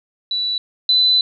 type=tone pair in turn; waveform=sine; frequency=3951 / 4006 Hz; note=B7 / B7; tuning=0 / +24 cents; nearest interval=unison; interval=24 cents; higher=second; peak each=-18 / -11 dBFS; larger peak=second; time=0.31-0.58 / 0.89-1.21 s; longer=second; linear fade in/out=2 ms; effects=none